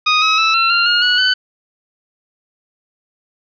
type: tone with pitch steps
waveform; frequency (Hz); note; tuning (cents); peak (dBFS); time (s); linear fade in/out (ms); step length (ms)
15% pulse; 1244.5 / 1278.7 / 1313.9 / 1350.1 / 1387.3 / 1425.4 / 1464.7 / 1505; D#6 / D#6 / E6 / E6 / F6 / F6 / F#6 / F#6; 0 / +47 / -6 / +41 / -12 / +35 / -18 / +29; -4; 0.06-1.34; 10; 160
effects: resampled to 11025 Hz + 7-bit